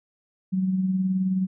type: tone with tremolo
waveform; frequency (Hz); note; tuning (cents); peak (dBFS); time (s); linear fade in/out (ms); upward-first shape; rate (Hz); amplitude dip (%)
sine; 187.7; F#3; +25; -19; 0.52-1.47; 20; sine; 19; 40
effects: none